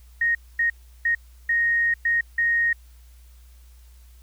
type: tone bursts at uneven times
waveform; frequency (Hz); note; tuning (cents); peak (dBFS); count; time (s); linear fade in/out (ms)
sine; 1864.7; A#6; 0; -18; 6; 0.21-0.35 / 0.59-0.7 / 1.05-1.15 / 1.49-1.94 / 2.05-2.21 / 2.38-2.73; 5
effects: added 60 Hz sine -46 dBFS peak until 4.22 s + white hiss -60 dBFS RMS until 4.22 s